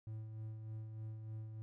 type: tone with tremolo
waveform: triangle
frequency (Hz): 109.6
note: A2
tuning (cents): -6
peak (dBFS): -40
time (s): 0.07-1.62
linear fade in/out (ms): 0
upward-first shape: sine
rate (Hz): 3.3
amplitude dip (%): 40
effects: none